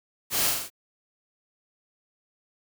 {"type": "noise with echo", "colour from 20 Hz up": "white", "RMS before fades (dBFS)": -26, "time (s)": [0.3, 0.53], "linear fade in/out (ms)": 50, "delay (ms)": 43, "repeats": 4, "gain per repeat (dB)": -3, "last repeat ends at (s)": 0.702, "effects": []}